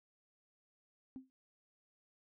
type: tone with exponential decay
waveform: sine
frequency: 261.6 Hz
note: C4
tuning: in tune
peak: -40 dBFS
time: 1.16-1.3 s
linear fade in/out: 0 ms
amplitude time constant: 30 ms
effects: tanh soft clip ceiling -39 dBFS

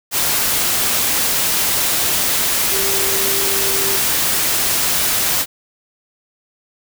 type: tone in noise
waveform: sine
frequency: 392.1 Hz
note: G4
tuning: in tune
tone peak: -25 dBFS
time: 2.7-4 s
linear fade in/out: 50 ms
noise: white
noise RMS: -17 dBFS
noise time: 0.11-5.46 s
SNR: -11 dB
effects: none

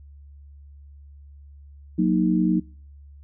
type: chord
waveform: sine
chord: D# minor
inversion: first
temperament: equal with one note detuned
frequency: 182.66 / 233.1 / 311.1 Hz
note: F#3 / A#3 / D#4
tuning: -22 / 0 / 0 cents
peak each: -20 / -24 / -22 dBFS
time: 1.98-2.6 s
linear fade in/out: 10 ms
effects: noise-tail reverb RT60 0.5 s tail -26 dB re dry + added 71 Hz sine -43 dBFS peak until 3.23 s

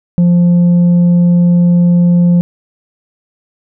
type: tone with tanh clipping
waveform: sine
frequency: 174.61 Hz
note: F3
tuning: in tune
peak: -6 dBFS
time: 0.18-2.41 s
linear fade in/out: 0 ms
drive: 3 dB
effects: none

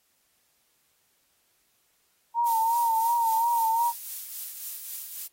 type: tone with vibrato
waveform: sine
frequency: 920 Hz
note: A#5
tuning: 23 cents flat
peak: -21 dBFS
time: 2.34-3.93 s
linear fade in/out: 50 ms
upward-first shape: sine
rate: 2.8 Hz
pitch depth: 52 cents each way
type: noise with tremolo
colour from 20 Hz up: violet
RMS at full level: -33 dBFS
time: 2.45-5.28 s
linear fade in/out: 20 ms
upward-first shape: triangle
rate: 3.7 Hz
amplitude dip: 50%
effects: white hiss -69 dBFS RMS until 5.32 s + AAC 48 kbps

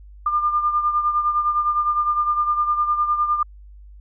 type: beating tone pair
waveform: sine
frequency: 1200 / 1209.8 Hz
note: D6 / D#6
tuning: +37 / -49 cents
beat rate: 9.8 Hz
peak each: -18 / -25 dBFS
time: 0.26-3.43 s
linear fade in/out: 5 ms
effects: added 50 Hz sine -40 dBFS peak until 4 s

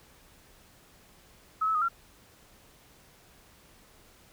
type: tone with pitch steps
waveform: sine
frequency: 1285 / 1303 / 1240 / 1368 Hz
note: E6 / E6 / D#6 / F6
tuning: -45 / -20 / -6 / -36 cents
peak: -24 dBFS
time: 1.61-1.886 s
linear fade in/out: 10 ms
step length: 69 ms
effects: pink hiss -58 dBFS RMS until 4.32 s

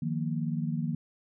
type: chord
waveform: sine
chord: Eb suspended second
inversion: none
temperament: just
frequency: 155.56 / 175.01 / 233.3 Hz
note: Eb3 / F3 / Bb3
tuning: 0 / +4 / +2 cents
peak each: -31 / -34 / -33 dBFS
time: 0.02-0.95 s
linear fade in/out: 5 ms
effects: none

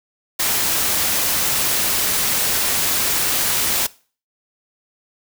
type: noise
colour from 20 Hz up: white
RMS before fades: -19 dBFS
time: 0.39-3.87 s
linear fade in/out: 10 ms
effects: noise-tail reverb RT60 0.4 s tail -21 dB re dry

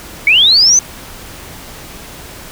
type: linear sweep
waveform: sine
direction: up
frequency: 2172 to 6272 Hz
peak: -5 dBFS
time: 0.27-0.79 s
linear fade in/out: 2 ms
effects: pink hiss -32 dBFS RMS until 2.51 s

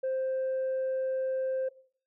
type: tone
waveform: sine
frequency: 524 Hz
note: C5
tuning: 2 cents sharp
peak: -26 dBFS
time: 0.03-1.69 s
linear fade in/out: 10 ms
effects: noise-tail reverb RT60 0.5 s tail -20 dB re dry + tanh soft clip ceiling -26 dBFS

